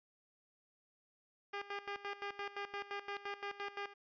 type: tone with tremolo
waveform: 10% pulse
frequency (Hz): 403.6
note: G#4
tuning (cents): -49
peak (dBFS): -31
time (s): 1.53-3.94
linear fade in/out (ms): 10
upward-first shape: square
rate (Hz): 5.8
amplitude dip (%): 80
effects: resampled to 11025 Hz